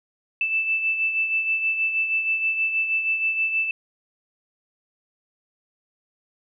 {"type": "beating tone pair", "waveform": "sine", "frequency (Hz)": [2641, 2647.3], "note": ["E7", "E7"], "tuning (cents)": [3, 7], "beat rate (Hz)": 6.3, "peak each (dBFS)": [-21, -30], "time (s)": [0.41, 3.71], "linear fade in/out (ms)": 2, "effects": []}